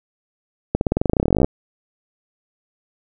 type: accelerating click train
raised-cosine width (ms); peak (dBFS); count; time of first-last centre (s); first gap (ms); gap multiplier
2; -3; 23; 0.75-1.445; 61; 0.93
effects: none